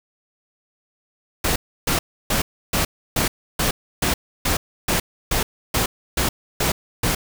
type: noise bursts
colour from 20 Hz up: pink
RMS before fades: -20 dBFS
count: 14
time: 1.44-7.15 s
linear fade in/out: 5 ms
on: 120 ms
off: 310 ms
effects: none